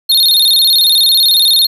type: tone with vibrato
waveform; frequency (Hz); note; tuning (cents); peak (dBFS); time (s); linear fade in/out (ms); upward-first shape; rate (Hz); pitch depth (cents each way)
square; 3951; B7; 0; -7; 0.09-1.67; 10; square; 18; 130
effects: none